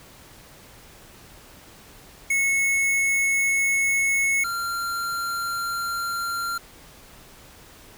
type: tone pair in turn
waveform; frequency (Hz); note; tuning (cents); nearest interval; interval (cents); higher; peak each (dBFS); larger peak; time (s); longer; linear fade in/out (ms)
square; 2194 / 1382.1; C#7 / F6; -18 / -18; minor sixth; 800; first; -20 / -26; first; 2.3-4.44 / 4.44-6.58; neither; 5
effects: pink hiss -48 dBFS RMS until 7.97 s